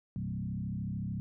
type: tone with frequency modulation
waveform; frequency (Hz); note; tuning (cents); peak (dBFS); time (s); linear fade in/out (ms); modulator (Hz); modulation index
sine; 152.6; D#3; -33; -33; 0.16-1.2; 0; 33.6; 1.9
effects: none